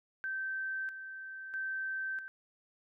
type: tone with tremolo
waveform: sine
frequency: 1552 Hz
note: G6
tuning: 18 cents flat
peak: -34 dBFS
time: 0.24-2.28 s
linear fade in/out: 0 ms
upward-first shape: square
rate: 0.77 Hz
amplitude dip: 60%
effects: none